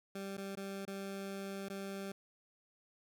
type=tone with dropouts; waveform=20% pulse; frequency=196 Hz; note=G3; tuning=in tune; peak=-36 dBFS; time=0.15-2.12 s; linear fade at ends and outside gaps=5 ms; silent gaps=0.37-0.378 / 0.554-0.571 / 0.853-0.876 / 1.686-1.699 s; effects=none